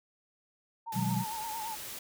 sine tone with vibrato, 888 Hz, A5, 16 cents sharp, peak -36 dBFS, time 0.86-1.76 s, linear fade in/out 20 ms, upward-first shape triangle, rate 8.8 Hz, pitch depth 87 cents each way
white noise, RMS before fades -42 dBFS, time 0.92-1.99 s, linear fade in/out 5 ms
sine chord, G# minor seventh, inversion first, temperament equal with one note detuned, 123.47 / 155.56 / 185 / 205.4 Hz, B2 / D#3 / F#3 / G#3, 0 / 0 / 0 / -19 cents, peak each -33 / -37 / -32 / -36 dBFS, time 0.93-1.25 s, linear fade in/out 50 ms
effects none

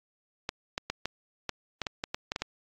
clicks, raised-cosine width 0.2 ms, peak -13 dBFS, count 12, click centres 0.491 / 0.779 / 0.9 / 1.056 / 1.493 / 1.817 / 1.868 / 2.039 / 2.145 / 2.319 / 2.361 / 2.42 s, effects low-pass 7000 Hz 12 dB/octave + AAC 32 kbps

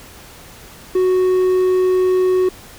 triangle tone, 369.5 Hz, F#4, 2 cents flat, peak -10 dBFS, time 0.95-2.49 s, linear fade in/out 5 ms, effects pink hiss -40 dBFS RMS until 2.78 s

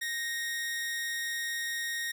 sawtooth tone with amplitude modulation, 1864.7 Hz, A#6, in tune, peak -27 dBFS, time 0.01-2.12 s, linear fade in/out 10 ms, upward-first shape sine, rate 276 Hz, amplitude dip 30%, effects none

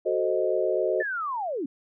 sine chord, F# diminished seventh, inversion none, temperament equal with one note detuned, 372.1 / 440 / 523.3 / 622.3 Hz, F#4 / A4 / C5 / Eb5, +10 / 0 / 0 / 0 cents, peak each -27 / -29 / -28 / -27 dBFS, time 0.05-1.03 s, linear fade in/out 20 ms
sine linear sweep, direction down, 1800 to 245.2 Hz, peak -27 dBFS, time 1-1.66 s, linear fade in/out 5 ms
effects none

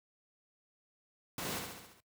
pink noise with echo, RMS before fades -39 dBFS, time 1.38-1.59 s, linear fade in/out 2 ms, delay 69 ms, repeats 6, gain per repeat -4 dB, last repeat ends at 2.004 s, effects noise-tail reverb RT60 0.1 s tail -18 dB re dry + high-pass 100 Hz 12 dB/octave

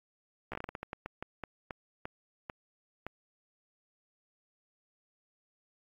slowing click train, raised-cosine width 0.5 ms, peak -23 dBFS, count 17, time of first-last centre 0.52-3.066 s, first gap 14 ms, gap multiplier 1.28, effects AAC 64 kbps

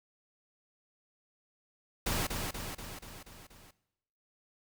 pink noise with echo, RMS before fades -32 dBFS, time 2.06-2.27 s, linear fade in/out 5 ms, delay 240 ms, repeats 6, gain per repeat -4 dB, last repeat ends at 3.71 s, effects noise-tail reverb RT60 0.9 s tail -19 dB re dry

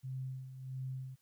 sine tone with tremolo, 130.81 Hz, C3, in tune, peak -37 dBFS, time 0.03-1.16 s, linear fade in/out 20 ms, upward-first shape sine, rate 1.5 Hz, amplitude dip 65%, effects white hiss -75 dBFS RMS until 1.21 s

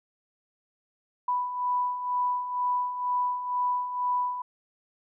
sine beating tone pair, 987.8 / 989.9 Hz, B5 / B5, 0 / +4 cents, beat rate 2.1 Hz, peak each -33 / -26 dBFS, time 1.28-4.42 s, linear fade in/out 5 ms, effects none

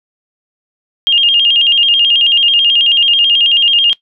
sine tone with vibrato, 3017 Hz, F#7, 33 cents sharp, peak -6 dBFS, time 1.07-3.93 s, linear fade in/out 0 ms, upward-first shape square, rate 9.2 Hz, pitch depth 110 cents each way, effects noise-tail reverb RT60 0.1 s tail -19 dB re dry

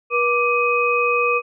sine tone cluster, 482.1 / 1174 / 2517 Hz, B4 / D6 / D#7, -42 / -1 / +19 cents, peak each -20 dBFS, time 0.1-1.42 s, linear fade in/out 50 ms, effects none

